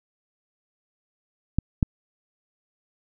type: clicks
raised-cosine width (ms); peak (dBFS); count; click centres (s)
5; -8 / -6; 2; 1.586 / 1.828
effects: none